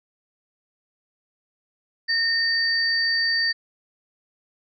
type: tone pair together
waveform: sine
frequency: 1830 / 4616 Hz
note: A#6 / D8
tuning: -32 / -31 cents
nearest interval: octave + major third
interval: 1601 cents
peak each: -22 dBFS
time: 2.08-3.53 s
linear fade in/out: 20 ms
effects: none